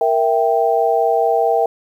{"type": "chord", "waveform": "sine", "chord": "E diminished", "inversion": "second", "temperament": "equal", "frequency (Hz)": [466.2, 659.3, 784], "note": ["Bb4", "E5", "G5"], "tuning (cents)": [0, 0, 0], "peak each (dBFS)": -17, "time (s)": [0.01, 1.66], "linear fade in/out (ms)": 2, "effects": ["8-bit"]}